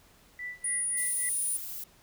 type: tone with tremolo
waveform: sine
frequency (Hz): 1975.5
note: B6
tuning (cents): 0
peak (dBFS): -34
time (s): 0.39-1.29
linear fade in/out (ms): 2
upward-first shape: sine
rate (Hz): 3.6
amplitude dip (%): 95
type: tone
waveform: sine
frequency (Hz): 9660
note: D9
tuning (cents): +48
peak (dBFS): -28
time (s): 0.64-1.57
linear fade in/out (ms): 5
type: noise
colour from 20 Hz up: violet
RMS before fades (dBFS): -39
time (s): 0.97-1.84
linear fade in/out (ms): 5
effects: pink hiss -60 dBFS RMS until 2.02 s